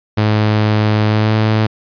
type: tone with pitch glide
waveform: sawtooth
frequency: 106.8 to 108.98 Hz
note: G#2 to A2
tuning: +49 to -16 cents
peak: -7 dBFS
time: 0.17-1.67 s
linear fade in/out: 10 ms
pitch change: +35 cents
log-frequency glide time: 1.07-1.35 s
effects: resampled to 11025 Hz